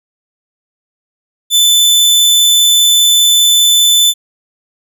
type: tone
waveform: sawtooth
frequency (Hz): 3515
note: A7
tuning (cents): -2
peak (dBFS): -3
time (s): 1.5-4.14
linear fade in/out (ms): 50
effects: none